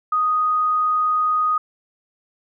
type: tone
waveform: sine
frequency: 1244.5 Hz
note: D#6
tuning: in tune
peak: -16 dBFS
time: 0.12-1.58 s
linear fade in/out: 5 ms
effects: none